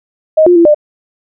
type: tone with pitch steps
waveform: sine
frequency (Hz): 627 / 354 / 338.5 / 598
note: D#5 / F4 / E4 / D5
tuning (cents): +13 / +23 / +46 / +31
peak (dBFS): -3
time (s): 0.37-0.746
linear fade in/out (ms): 10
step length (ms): 94
effects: none